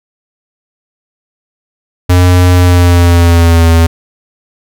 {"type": "tone with pitch glide", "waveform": "square", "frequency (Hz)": [89.8, 82.82], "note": ["F2", "E2"], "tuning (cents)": [49, 9], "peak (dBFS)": -4, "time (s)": [2.09, 3.87], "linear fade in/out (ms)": 10, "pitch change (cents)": -140, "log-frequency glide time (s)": [2.57, 3.68], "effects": []}